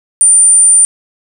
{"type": "tone", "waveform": "sine", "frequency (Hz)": 9090, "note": "C#9", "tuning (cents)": 42, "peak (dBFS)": -3, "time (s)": [0.21, 0.85], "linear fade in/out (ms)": 0, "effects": []}